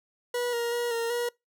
40% pulse tone with pitch steps, 486.1 / 471.1 / 478.3 / 462.8 / 479.5 Hz, B4 / A#4 / A#4 / A#4 / A#4, -28 / +18 / +44 / -13 / +49 cents, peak -26 dBFS, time 0.34-1.29 s, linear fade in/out 5 ms, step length 190 ms, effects noise-tail reverb RT60 0.2 s tail -25 dB re dry

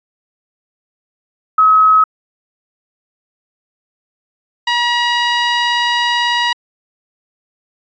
sine / 15% pulse tone pair in turn, 1279 / 958.2 Hz, D#6 / A#5, +47 / +47 cents, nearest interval perfect fourth, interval 500 cents, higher first, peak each -6 dBFS, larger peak neither, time 1.58-2.04 / 4.67-6.53 s, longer second, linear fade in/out 5 ms, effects resampled to 16000 Hz

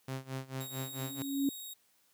sawtooth tone with tremolo, 132.2 Hz, C3, 18 cents sharp, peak -31 dBFS, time 0.08-1.22 s, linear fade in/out 0 ms, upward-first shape sine, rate 4.5 Hz, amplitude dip 90%
10% pulse tone, 3771 Hz, A#7, 19 cents sharp, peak -35 dBFS, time 0.6-1.74 s, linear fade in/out 10 ms
sine tone with exponential growth, 277.2 Hz, C#4, in tune, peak -25 dBFS, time 0.7-1.49 s, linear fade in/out 2 ms, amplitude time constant 170 ms
effects white hiss -70 dBFS RMS until 2.13 s + high-pass 80 Hz 12 dB/octave

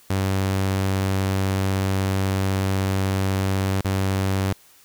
sawtooth tone with dropouts, 96.2 Hz, G2, 32 cents flat, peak -16 dBFS, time 0.1-4.53 s, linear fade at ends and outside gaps 5 ms, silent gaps 3.811-3.846 s, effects white hiss -53 dBFS RMS until 4.84 s

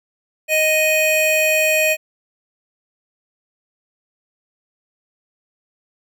square tone pair together, 623 / 2492 Hz, D#5 / D#7, +2 / +2 cents, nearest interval 2 octaves, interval 2400 cents, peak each -18 / -17 dBFS, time 0.48-1.97 s, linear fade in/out 50 ms, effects none

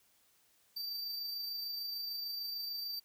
square tone with amplitude modulation, 4651 Hz, D8, 18 cents flat, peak -37 dBFS, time 0.76-3 s, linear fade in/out 10 ms, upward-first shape sine, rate 26.7 Hz, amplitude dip 30%, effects white hiss -70 dBFS RMS until 3.04 s

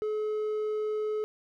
sine tone with hard clipping, 427.6 Hz, A4, 49 cents flat, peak -29 dBFS, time 0.02-1.24 s, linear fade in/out 0 ms, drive 3 dB, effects none

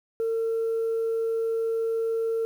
sine tone, 453.3 Hz, A#4, 48 cents flat, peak -22 dBFS, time 0.2-2.45 s, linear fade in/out 0 ms, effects tanh soft clip ceiling -21 dBFS + 9-bit

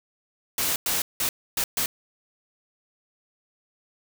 white noise bursts at uneven times, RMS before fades -25 dBFS, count 5, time 0.58-0.76 / 0.86-1.02 / 1.2-1.29 / 1.57-1.64 / 1.77-1.86 s, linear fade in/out 2 ms, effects none

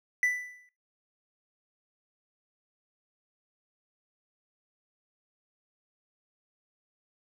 triangle tone with exponential decay, 1984 Hz, B6, 7 cents sharp, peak -19 dBFS, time 0.23-0.69 s, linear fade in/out 1 ms, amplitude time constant 100 ms, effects noise-tail reverb RT60 0.3 s tail -22 dB re dry

